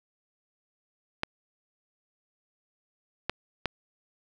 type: clicks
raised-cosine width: 0.3 ms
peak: -11 dBFS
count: 3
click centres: 1.234 / 3.296 / 3.657 s
effects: none